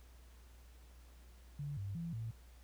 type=tone with pitch steps; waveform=sine; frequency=144.1 / 99.3 / 167.9 / 113.1 Hz; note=D3 / G2 / E3 / A2; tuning=-33 / +23 / +32 / +48 cents; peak=-39 dBFS; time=1.59-2.31 s; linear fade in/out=5 ms; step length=180 ms; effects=added 60 Hz sine -56 dBFS peak until 2.63 s + pink hiss -67 dBFS RMS until 2.63 s